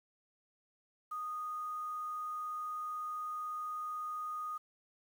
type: tone with quantisation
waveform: sine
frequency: 1237 Hz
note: D#6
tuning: 10 cents flat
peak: -37 dBFS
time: 1.11-4.58 s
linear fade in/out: 10 ms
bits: 10
effects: none